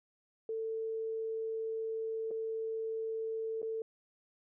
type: tone with dropouts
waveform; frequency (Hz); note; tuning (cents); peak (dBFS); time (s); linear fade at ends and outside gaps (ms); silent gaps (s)
sine; 445.8; A4; +23; -34; 0.49-3.82; 2; 2.308-2.312 / 3.618-3.628
effects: none